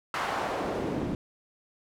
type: noise with band-pass filter sweep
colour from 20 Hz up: pink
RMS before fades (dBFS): -31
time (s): 0.14-1.15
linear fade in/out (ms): 2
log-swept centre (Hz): 1300 to 220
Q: 1.2
effects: none